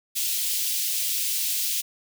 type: high-pass noise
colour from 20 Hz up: white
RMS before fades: -26 dBFS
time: 0.15-1.82 s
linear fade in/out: 20 ms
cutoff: 2700 Hz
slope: 24 dB/octave
effects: none